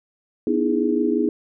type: chord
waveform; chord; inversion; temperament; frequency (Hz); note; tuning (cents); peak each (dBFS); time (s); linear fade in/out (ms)
sine; E major seventh; second; equal with one note detuned; 246.9 / 303.8 / 329.6 / 415.3; B3 / D#4 / E4 / G#4; 0 / -41 / 0 / 0; -23; 0.47-1.29; 2
effects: none